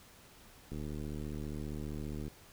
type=click train; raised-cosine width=3 ms; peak=-29 dBFS; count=118; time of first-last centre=0.72-2.28 s; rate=75 Hz; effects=pink hiss -58 dBFS RMS until 2.52 s